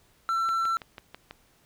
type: tone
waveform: triangle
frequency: 1344 Hz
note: E6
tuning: 33 cents sharp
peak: -22 dBFS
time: 0.29-0.77 s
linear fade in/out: 0 ms
type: click train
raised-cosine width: 0.3 ms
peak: -24 dBFS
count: 6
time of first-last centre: 0.49-1.31 s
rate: 6.1 Hz
effects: pink hiss -63 dBFS RMS until 1.65 s